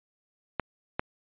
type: clicks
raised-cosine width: 0.5 ms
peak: -12 dBFS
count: 2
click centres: 0.597 / 0.995 s
effects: resampled to 8000 Hz